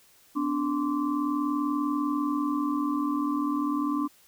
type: tone cluster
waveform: sine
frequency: 251.2 / 291.5 / 1041 / 1156 Hz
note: B3 / D4 / C6 / D6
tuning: +30 / -13 / -9 / -28 cents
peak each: -33 / -26 / -35 / -34 dBFS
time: 0.35-4.08 s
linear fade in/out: 20 ms
effects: white hiss -59 dBFS RMS until 4.27 s